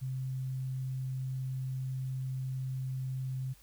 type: tone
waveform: sine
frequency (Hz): 130.81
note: C3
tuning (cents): 0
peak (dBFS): -33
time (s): 0.01-3.54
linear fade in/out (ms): 20
effects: added 48 Hz sine -60 dBFS peak until 3.62 s + white hiss -62 dBFS RMS until 3.62 s